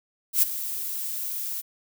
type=noise with ADSR envelope; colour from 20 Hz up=violet; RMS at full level=-17 dBFS; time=0.33-1.62 s; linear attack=95 ms; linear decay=14 ms; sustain=-14 dB; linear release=23 ms; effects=none